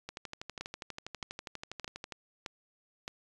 two click trains, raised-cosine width 0.2 ms, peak -23 / -21 dBFS, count 26 / 5, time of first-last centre 0.09-2.123 / 0.61-3.079 s, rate 12.3 / 1.62 Hz, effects resampled to 24000 Hz

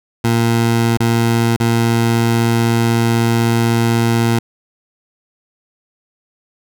20% pulse tone with dropouts, 116.1 Hz, A#2, 7 cents flat, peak -7 dBFS, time 0.24-4.39 s, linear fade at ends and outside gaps 5 ms, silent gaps 0.973-1.002 / 1.564-1.6 s, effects none

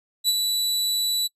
sawtooth tone with ADSR envelope, 3951 Hz, B7, in tune, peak -13 dBFS, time 0.24-1.28 s, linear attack 45 ms, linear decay 39 ms, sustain -5 dB, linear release 19 ms, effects noise-tail reverb RT60 0.1 s tail -26 dB re dry + resampled to 32000 Hz

